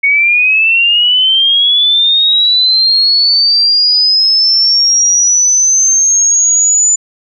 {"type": "linear sweep", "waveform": "sine", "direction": "up", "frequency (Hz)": [2213, 7040], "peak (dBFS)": -6, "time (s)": [0.03, 6.96], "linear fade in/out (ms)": 10, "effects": []}